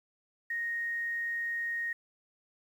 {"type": "tone with quantisation", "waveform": "sine", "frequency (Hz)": 1864.7, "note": "A#6", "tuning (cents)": 0, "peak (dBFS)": -31, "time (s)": [0.5, 1.93], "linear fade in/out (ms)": 5, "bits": 10, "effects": []}